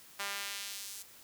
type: tone with high-pass filter sweep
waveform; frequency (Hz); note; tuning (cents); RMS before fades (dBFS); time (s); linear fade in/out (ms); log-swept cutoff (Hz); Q
sawtooth; 199.7; G3; +32; -41; 0.19-1.03; 10; 1200 to 7500; 0.79
effects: white hiss -56 dBFS RMS until 1.23 s